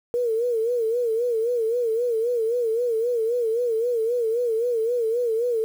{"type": "tone with vibrato", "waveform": "sine", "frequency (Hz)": 466.2, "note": "A#4", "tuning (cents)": 0, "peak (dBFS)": -20, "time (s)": [0.14, 5.64], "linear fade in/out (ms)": 0, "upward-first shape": "sine", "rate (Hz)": 3.8, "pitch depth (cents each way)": 99, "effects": ["8-bit"]}